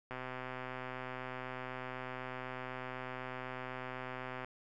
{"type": "click train", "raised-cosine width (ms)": 0.5, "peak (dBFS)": -27, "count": 556, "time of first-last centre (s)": [0.11, 4.446], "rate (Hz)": 128, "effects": []}